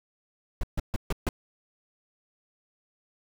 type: noise bursts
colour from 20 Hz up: brown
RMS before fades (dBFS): -26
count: 5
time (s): 0.61-1.29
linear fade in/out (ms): 2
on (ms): 24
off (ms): 140
effects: none